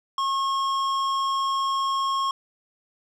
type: tone with hard clipping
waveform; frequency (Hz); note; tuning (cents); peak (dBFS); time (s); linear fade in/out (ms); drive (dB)
sine; 1085; C#6; -37; -24; 0.18-2.31; 2; 11
effects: none